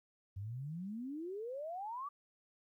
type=exponential sweep; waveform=sine; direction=up; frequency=93 to 1184 Hz; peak=-40 dBFS; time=0.36-2.09 s; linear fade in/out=10 ms; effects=13-bit